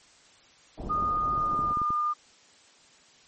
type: low-pass noise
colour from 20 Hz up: pink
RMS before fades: -38 dBFS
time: 0.77-1.74 s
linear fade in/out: 20 ms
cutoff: 800 Hz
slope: 24 dB/octave
type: clicks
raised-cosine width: 3 ms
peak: -24 dBFS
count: 10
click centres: 0.837 / 0.87 / 1.025 / 1.378 / 1.535 / 1.592 / 1.709 / 1.772 / 1.817 / 1.905 s
type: tone with pitch glide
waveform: sine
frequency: 1227 to 1208.7 Hz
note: D#6 to D6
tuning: -25 to +49 cents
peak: -24 dBFS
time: 0.89-2.14 s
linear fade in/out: 20 ms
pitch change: -26 cents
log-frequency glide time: 1.34-1.73 s
effects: white hiss -57 dBFS RMS until 3.27 s + MP3 32 kbps